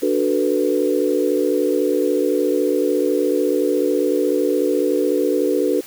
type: chord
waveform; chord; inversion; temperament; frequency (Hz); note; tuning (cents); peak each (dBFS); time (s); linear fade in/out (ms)
sine; B minor seventh; first; equal; 293.7 / 370 / 440 / 493.9; D4 / F#4 / A4 / B4; 0 / 0 / 0 / 0; -21; 0.02-5.81; 10
effects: white hiss -40 dBFS RMS until 5.86 s